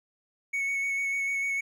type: tone with vibrato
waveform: triangle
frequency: 2217 Hz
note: C#7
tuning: in tune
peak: -25 dBFS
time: 0.53-1.61 s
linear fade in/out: 10 ms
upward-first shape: square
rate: 6.7 Hz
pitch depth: 11 cents each way
effects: none